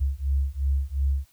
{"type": "beating tone pair", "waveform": "sine", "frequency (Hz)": [67.4, 70.2], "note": ["C#2", "C#2"], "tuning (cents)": [-48, 22], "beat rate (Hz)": 2.8, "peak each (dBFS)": -25, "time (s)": [0, 1.26], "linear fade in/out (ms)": 20, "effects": ["white hiss -62 dBFS RMS until 1.32 s"]}